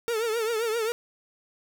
45% pulse tone with vibrato, 451.4 Hz, A4, 44 cents sharp, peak -25 dBFS, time 0.08-0.92 s, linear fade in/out 0 ms, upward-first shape triangle, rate 7.6 Hz, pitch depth 110 cents each way, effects none

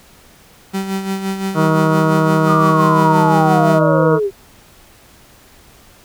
35% pulse tone with tremolo, 193.2 Hz, G3, 25 cents flat, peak -15 dBFS, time 0.73-3.8 s, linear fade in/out 20 ms, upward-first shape sine, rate 5.8 Hz, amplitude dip 55%
harmonic tone, 158.5 Hz, D#3, 32 cents sharp, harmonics 1 / 2 / 3 / 4 / 6 / 7 / 8 / 9, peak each -15 / -18 / -20 / -21 / -23 / -23 / -24 / -25 dBFS, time 1.54-4.2 s, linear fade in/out 50 ms
sine linear sweep, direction down, 1244.5 to 378.6 Hz, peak -14 dBFS, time 2.46-4.31 s, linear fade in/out 50 ms
effects pink hiss -46 dBFS RMS until 6.04 s

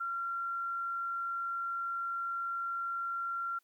sine tone, 1373 Hz, F6, 30 cents flat, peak -33 dBFS, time 0-3.59 s, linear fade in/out 10 ms, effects white hiss -75 dBFS RMS until 3.63 s + high-pass 200 Hz 12 dB/octave

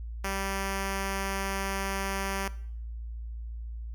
5% pulse tone, 195 Hz, G3, 9 cents flat, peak -19 dBFS, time 0.24-2.48 s, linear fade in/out 2 ms, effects noise-tail reverb RT60 0.6 s tail -18 dB re dry + added 57 Hz sine -35 dBFS peak until 3.94 s

